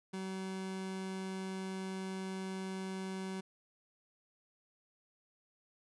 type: tone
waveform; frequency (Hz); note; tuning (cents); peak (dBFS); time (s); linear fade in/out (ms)
30% pulse; 189.7; F#3; +43; -36; 0.13-3.41; 10
effects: resampled to 24000 Hz